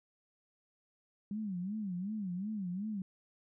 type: tone with vibrato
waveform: sine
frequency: 196 Hz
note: G3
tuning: in tune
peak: -35 dBFS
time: 1.31-3.02 s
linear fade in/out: 2 ms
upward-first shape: sine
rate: 2.7 Hz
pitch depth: 190 cents each way
effects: none